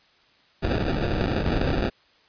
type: noise with sample-and-hold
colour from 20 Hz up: pink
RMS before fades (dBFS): -24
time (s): 0.62-1.9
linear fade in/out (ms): 20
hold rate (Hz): 1050
effects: white hiss -59 dBFS RMS until 2.28 s + resampled to 11025 Hz